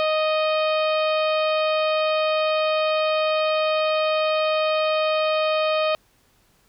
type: harmonic tone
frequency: 622.3 Hz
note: D#5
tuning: in tune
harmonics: 1 / 2 / 3 / 4 / 5 / 6 / 7 / 8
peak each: -20 / -26 / -38 / -29 / -33 / -36 / -37 / -46 dBFS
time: 0-5.95 s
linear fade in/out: 0 ms
effects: pink hiss -61 dBFS RMS until 6.68 s